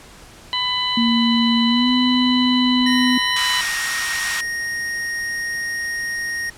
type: harmonic tone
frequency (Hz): 999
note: B5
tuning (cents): +20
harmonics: 1 / 2 / 3 / 4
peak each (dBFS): -25 / -28 / -22 / -24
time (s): 0.53-3.61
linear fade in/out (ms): 0
type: tone with pitch glide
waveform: sine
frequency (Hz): 233.1 to 251.3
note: A#3 to B3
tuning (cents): 0 to +30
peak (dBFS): -15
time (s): 0.97-3.18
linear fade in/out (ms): 5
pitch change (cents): +130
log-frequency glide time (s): 1.67-1.9
type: tone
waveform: square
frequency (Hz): 1864.7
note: A#6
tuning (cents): 0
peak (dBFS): -23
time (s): 2.86-6.5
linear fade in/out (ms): 5
type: high-pass noise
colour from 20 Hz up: pink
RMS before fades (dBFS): -25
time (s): 3.36-4.41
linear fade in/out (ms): 5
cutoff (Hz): 1100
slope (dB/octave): 24
effects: pink hiss -43 dBFS RMS until 6.57 s + low-pass 10000 Hz 12 dB/octave